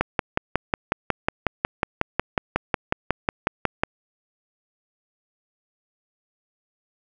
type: click train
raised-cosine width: 0.5 ms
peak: -4 dBFS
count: 22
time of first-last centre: 0.01-3.835 s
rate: 5.49 Hz
effects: none